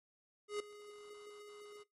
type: tone with ADSR envelope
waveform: square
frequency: 415.3 Hz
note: G#4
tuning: in tune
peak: -36 dBFS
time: 0.48-1.84 s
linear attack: 120 ms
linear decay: 3 ms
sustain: -17 dB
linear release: 22 ms
effects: noise-tail reverb RT60 0.2 s tail -22 dB re dry + AAC 32 kbps